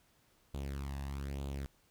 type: tone with flanger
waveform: sawtooth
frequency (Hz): 69.2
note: C#2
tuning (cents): -2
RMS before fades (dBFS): -40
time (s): 0.54-1.66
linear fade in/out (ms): 0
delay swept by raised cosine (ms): 0.27 to 1.12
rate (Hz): 1.1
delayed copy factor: +0.65
effects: pink hiss -70 dBFS RMS until 1.9 s